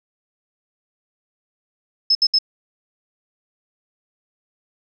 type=tone bursts; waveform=sine; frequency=5200 Hz; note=E8; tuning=24 cents flat; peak=-12 dBFS; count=3; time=2.1-2.387 s; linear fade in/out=5 ms; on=51 ms; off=67 ms; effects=none